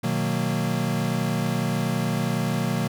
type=chord; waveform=square; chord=B major seventh; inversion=none; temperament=equal with one note detuned; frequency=123.47 / 155.56 / 185 / 231.6 Hz; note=B2 / D#3 / F#3 / A#3; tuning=0 / 0 / 0 / -11 cents; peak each=-29 dBFS; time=0.03-2.88 s; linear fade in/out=10 ms; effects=none